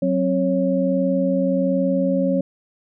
sine tone cluster, 185.6 / 266.9 / 552 Hz, F#3 / C4 / C#5, +6 / +35 / -7 cents, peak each -21 dBFS, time 0.02-2.41 s, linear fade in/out 5 ms, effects none

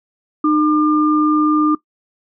sine tone pair together, 304.7 / 1200 Hz, D#4 / D6, -36 / +37 cents, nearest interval 2 octaves, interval 2373 cents, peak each -12 / -17 dBFS, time 0.44-1.75 s, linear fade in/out 5 ms, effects noise-tail reverb RT60 0.1 s tail -19 dB re dry

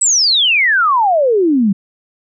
sine exponential sweep, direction down, 8170 to 186.6 Hz, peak -9 dBFS, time 0.01-1.73 s, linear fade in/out 10 ms, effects none

